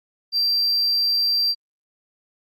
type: tone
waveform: sine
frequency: 4709 Hz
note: D8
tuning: 4 cents sharp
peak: -15 dBFS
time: 0.32-1.55 s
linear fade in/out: 50 ms
effects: tanh soft clip ceiling -16 dBFS + Opus 32 kbps

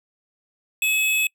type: tone pair together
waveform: square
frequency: 2571 / 3432 Hz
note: E7 / A7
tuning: -44 / -44 cents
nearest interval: perfect fourth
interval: 500 cents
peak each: -20 / -29 dBFS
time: 0.82-1.27 s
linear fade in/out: 2 ms
effects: noise-tail reverb RT60 0.1 s tail -26 dB re dry

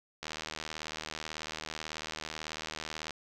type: click train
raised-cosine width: 0.2 ms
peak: -20 dBFS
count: 226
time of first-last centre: 0.23-3.107 s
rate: 78.2 Hz
effects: none

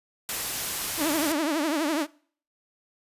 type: noise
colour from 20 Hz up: white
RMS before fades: -30 dBFS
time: 0.29-1.32 s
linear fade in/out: 0 ms
type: tone with vibrato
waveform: sawtooth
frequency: 306.8 Hz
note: D#4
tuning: 24 cents flat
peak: -20 dBFS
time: 0.97-2.07 s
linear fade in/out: 50 ms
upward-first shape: triangle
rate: 12 Hz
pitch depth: 180 cents each way
effects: noise-tail reverb RT60 0.5 s tail -23 dB re dry + resampled to 32000 Hz

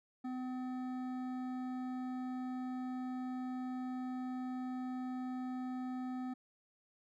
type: tone with hard clipping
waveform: sine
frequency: 254.5 Hz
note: C4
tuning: 48 cents flat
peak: -40 dBFS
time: 0.24-6.34 s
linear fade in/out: 10 ms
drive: 11 dB
effects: none

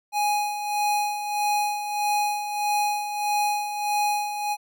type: tone with tremolo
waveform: square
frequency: 830.6 Hz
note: G#5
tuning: in tune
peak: -21 dBFS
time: 0.12-4.57 s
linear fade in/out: 50 ms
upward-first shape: sine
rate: 1.6 Hz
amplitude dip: 60%
effects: none

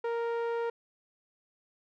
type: tone with low-pass filter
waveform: sawtooth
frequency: 466.2 Hz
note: A#4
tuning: in tune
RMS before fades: -32 dBFS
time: 0.04-0.7 s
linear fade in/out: 5 ms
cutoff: 1400 Hz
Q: 0.57
effects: none

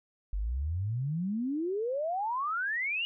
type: exponential sweep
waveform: sine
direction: up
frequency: 45.94 to 2907 Hz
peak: -29 dBFS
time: 0.33-3.05 s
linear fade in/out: 0 ms
effects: none

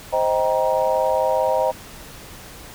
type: chord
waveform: sine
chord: C minor seventh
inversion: none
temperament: just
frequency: 523.3 / 627.9 / 784.9 / 941.9 Hz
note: C5 / Eb5 / G5 / Bb5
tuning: 0 / +16 / +2 / +18 cents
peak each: -21 / -21 / -25 / -23 dBFS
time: 0.12-1.72 s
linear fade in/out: 20 ms
effects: pink hiss -40 dBFS RMS until 2.74 s

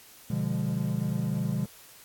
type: chord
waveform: triangle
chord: B diminished seventh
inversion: none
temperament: equal with one note detuned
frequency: 123.47 / 146.83 / 174.61 / 203.8 Hz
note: B2 / D3 / F3 / Ab3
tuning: 0 / 0 / 0 / -32 cents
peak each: -30 dBFS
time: 0.3-1.66 s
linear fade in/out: 5 ms
effects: white hiss -52 dBFS RMS until 2.04 s + AAC 64 kbps

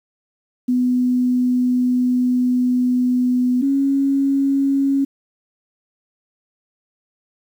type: tone pair in turn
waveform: sine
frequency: 249.5 / 275.1 Hz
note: B3 / C#4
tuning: +18 / -13 cents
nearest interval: major second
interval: 169 cents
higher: second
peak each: -14 dBFS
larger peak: neither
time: 0.68-3.62 / 3.62-5.05 s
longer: first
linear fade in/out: 10 ms
effects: 8-bit

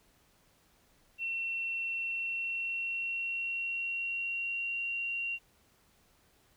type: tone with pitch glide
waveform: sine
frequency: 2710 to 2757 Hz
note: E7 to F7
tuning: +47 to -23 cents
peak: -32 dBFS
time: 1.18-5.39 s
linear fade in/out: 50 ms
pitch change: +30 cents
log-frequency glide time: 1.98-4.79 s
effects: pink hiss -67 dBFS RMS until 6.56 s

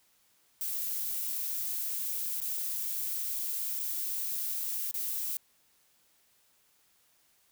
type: noise with dropouts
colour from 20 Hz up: violet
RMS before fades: -34 dBFS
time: 0.61-5.37 s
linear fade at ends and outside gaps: 1 ms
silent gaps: 2.403-2.416 / 3.793-3.798 / 4.912-4.941 s
effects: white hiss -68 dBFS RMS until 7.51 s

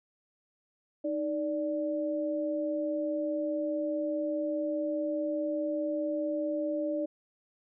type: tone pair together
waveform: sine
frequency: 310 / 585.2 Hz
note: D#4 / D5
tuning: -6 / -6 cents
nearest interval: major seventh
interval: 1100 cents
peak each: -32 / -31 dBFS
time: 1.04-7.06 s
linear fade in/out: 10 ms
effects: none

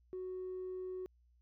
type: tone with tanh clipping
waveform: triangle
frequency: 370 Hz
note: F#4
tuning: in tune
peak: -40 dBFS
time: 0.13-1.06 s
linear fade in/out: 0 ms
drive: 5 dB
effects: added 60 Hz sine -66 dBFS peak until 1.41 s

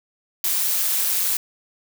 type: noise with amplitude modulation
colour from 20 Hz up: blue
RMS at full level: -19 dBFS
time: 0.44-1.37 s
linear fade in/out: 2 ms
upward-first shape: sine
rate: 185 Hz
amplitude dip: 55%
effects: none

